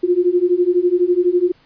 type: beating tone pair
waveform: sine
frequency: 349.2 / 361.2 Hz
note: F4 / F#4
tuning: 0 / -42 cents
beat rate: 12 Hz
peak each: -16 / -15 dBFS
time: 0.03-1.52 s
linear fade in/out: 10 ms
effects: pink hiss -54 dBFS RMS until 1.65 s + resampled to 11025 Hz